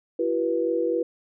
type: tone cluster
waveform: sine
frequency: 338.2 / 382 / 486 Hz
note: E4 / G4 / B4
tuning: +44 / -45 / -28 cents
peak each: -26 / -29 / -24 dBFS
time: 0.19-1.03 s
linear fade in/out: 5 ms
effects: none